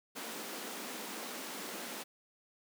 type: high-pass noise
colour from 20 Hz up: pink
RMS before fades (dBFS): -43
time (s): 0.15-2.04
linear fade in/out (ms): 20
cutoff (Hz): 200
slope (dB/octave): 48
effects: none